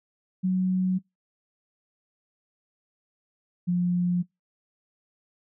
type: tone pair in turn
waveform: sine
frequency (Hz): 185.3 / 177.16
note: F#3 / F3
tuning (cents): +3 / +25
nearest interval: minor second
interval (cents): 78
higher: first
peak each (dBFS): -21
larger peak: neither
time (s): 0.43-0.99 / 3.67-4.23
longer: neither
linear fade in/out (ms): 20
effects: noise-tail reverb RT60 0.2 s tail -25 dB re dry